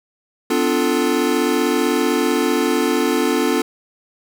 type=chord; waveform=square; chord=B half-diminished seventh; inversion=none; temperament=equal with one note detuned; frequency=253.4 / 293.7 / 349.2 / 440 Hz; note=B3 / D4 / F4 / A4; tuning=+45 / 0 / 0 / 0 cents; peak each=-22 dBFS; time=0.5-3.62 s; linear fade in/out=5 ms; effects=none